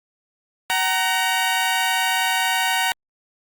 15% pulse tone pair together, 753.6 / 932.3 Hz, F#5 / A#5, +32 / 0 cents, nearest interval major third, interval 368 cents, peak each -15 dBFS, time 0.7-2.92 s, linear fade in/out 0 ms, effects Opus 48 kbps

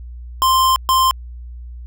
square tone bursts at uneven times, 1046.5 Hz, C6, in tune, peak -12 dBFS, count 2, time 0.42-0.76 / 0.89-1.11 s, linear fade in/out 0 ms, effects added 60 Hz sine -30 dBFS peak until 1.86 s

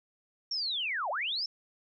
sine linear two-way sweep, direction down then up, 5588 to 554.4 to 5440 Hz, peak -30 dBFS, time 0.51-1.46 s, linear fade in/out 5 ms, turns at 1.1 s, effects none

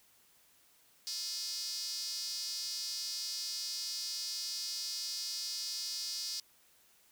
square tone with high-pass filter, 193.9 Hz, G3, 19 cents flat, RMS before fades -39 dBFS, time 1.07-6.4 s, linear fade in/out 0 ms, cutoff 4900 Hz, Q 5.6, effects white hiss -66 dBFS RMS until 7.11 s

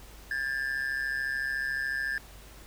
triangle ring-modulated tone, 1685 Hz, G#6, 25 cents sharp, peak -24 dBFS, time 0.31-2.18 s, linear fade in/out 0 ms, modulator 66.9 Hz, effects added 50 Hz sine -50 dBFS peak until 2.66 s + pink hiss -52 dBFS RMS until 2.66 s

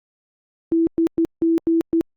sine tone bursts at uneven times, 330 Hz, E4, 2 cents sharp, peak -14 dBFS, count 6, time 0.72-0.87 / 0.98-1.07 / 1.18-1.25 / 1.42-1.58 / 1.67-1.81 / 1.93-2.01 s, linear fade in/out 0 ms, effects Opus 48 kbps

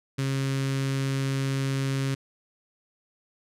sawtooth tone with notch filter, 135.4 Hz, C#3, 40 cents flat, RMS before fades -27 dBFS, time 0.18-2.15 s, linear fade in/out 10 ms, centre 750 Hz, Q 0.8, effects low-pass 10000 Hz 12 dB/octave

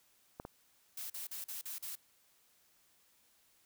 clicks, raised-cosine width 1 ms, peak -29 dBFS, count 2, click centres 0.399 / 0.451 s
blue noise bursts, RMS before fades -43 dBFS, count 6, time 0.97-1.955 s, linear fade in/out 5 ms, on 130 ms, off 41 ms
effects white hiss -70 dBFS RMS until 3.65 s

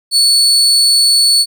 35% pulse tone, 4435 Hz, C#8, in tune, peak -6 dBFS, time 0.11-1.46 s, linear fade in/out 50 ms, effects none

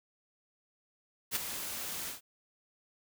white noise with ADSR envelope, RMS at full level -30 dBFS, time 1.31-2.21 s, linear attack 49 ms, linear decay 13 ms, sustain -9 dB, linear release 130 ms, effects none

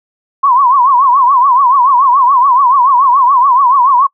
sine tone with vibrato, 1043 Hz, C6, 6 cents flat, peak -5 dBFS, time 0.43-4.07 s, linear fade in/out 10 ms, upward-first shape triangle, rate 7 Hz, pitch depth 180 cents each way, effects noise-tail reverb RT60 0.1 s tail -26 dB re dry

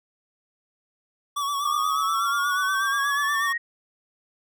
square tone with vibrato, 1134 Hz, C#6, 39 cents sharp, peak -25 dBFS, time 1.36-3.53 s, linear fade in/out 10 ms, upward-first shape sine, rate 8.3 Hz, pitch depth 46 cents each way
sine exponential sweep, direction up, 1174.7 to 1888 Hz, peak -24 dBFS, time 1.63-3.58 s, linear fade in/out 10 ms
effects none

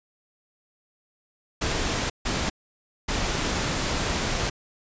pink noise bursts at uneven times, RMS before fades -26 dBFS, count 3, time 1.61-2.1 / 2.25-2.5 / 3.08-4.5 s, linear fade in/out 10 ms, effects resampled to 16000 Hz

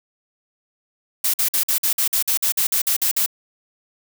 blue noise bursts, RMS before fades -19 dBFS, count 14, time 1.24-3.262 s, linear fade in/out 5 ms, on 98 ms, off 50 ms, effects none

